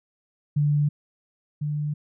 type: tone pair in turn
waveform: sine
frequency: 146.83 / 148.62 Hz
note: D3 / D3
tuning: 0 / +21 cents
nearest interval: unison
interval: 21 cents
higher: second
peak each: -18 / -24 dBFS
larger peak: first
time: 0.56-0.89 / 1.61-1.94 s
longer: neither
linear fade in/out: 10 ms
effects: none